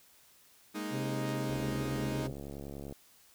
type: chord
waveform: sawtooth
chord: Ab suspended second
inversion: none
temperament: equal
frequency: 207.7 / 233.1 / 311.1 Hz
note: Ab3 / Bb3 / Eb4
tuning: 0 / 0 / 0 cents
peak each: -36 / -40 / -34 dBFS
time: 0.74-2.28 s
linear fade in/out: 20 ms
type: harmonic tone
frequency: 132.6 Hz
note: C3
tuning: 23 cents sharp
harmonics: 1 / 2 / 3 / 4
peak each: -36 / -42 / -44 / -47 dBFS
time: 0.9-2.33 s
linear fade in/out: 50 ms
type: click train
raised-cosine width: 2 ms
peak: -30 dBFS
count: 101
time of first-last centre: 1.5-2.925 s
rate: 70.2 Hz
effects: white hiss -62 dBFS RMS until 3.34 s